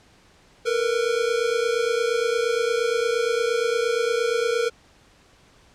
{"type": "tone pair together", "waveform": "square", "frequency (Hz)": [454.3, 482.9], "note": ["A#4", "B4"], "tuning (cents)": [-45, -39], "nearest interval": "minor second", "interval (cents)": 106, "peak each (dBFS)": -24, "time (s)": [0.65, 4.7], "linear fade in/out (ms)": 20, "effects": ["pink hiss -55 dBFS RMS until 5.74 s", "low-pass 7000 Hz 12 dB/octave"]}